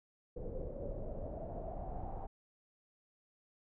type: noise with low-pass filter sweep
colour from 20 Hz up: brown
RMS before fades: -42 dBFS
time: 0.36-2.27 s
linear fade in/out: 10 ms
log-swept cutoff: 490 to 800 Hz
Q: 8
effects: none